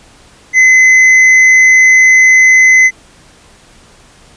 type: tone with hard clipping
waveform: sine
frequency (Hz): 2039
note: C7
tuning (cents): -45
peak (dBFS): -4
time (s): 0.53-2.91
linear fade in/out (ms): 50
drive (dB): 5
effects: pink hiss -42 dBFS RMS until 4.36 s + resampled to 22050 Hz